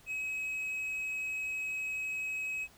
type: tone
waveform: triangle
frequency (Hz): 2552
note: D#7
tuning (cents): +43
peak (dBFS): -32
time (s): 0.06-2.68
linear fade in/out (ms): 50
effects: pink hiss -60 dBFS RMS until 2.77 s